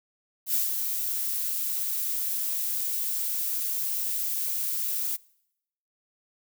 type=noise with ADSR envelope; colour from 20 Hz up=violet; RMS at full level=-24 dBFS; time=0.46-5.17 s; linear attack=81 ms; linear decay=150 ms; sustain=-5 dB; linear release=18 ms; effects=noise-tail reverb RT60 0.8 s tail -24 dB re dry